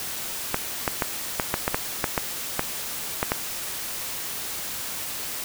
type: clicks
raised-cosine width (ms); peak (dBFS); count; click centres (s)
0.5; -6; 12; 0.544 / 0.878 / 1.022 / 1.398 / 1.541 / 1.679 / 1.745 / 2.042 / 2.178 / 2.594 / 3.229 / 3.319
effects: white hiss -32 dBFS RMS until 5.44 s